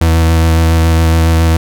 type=tone with vibrato; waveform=40% pulse; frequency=81.7 Hz; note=E2; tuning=15 cents flat; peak=-6 dBFS; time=0.01-1.57 s; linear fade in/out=5 ms; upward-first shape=square; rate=7.2 Hz; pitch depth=13 cents each way; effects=none